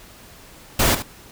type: noise with echo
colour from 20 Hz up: pink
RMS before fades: -17 dBFS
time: 0.79-0.95 s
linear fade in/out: 5 ms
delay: 74 ms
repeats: 1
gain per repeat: -11 dB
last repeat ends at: 1.024 s
effects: pink hiss -45 dBFS RMS until 1.31 s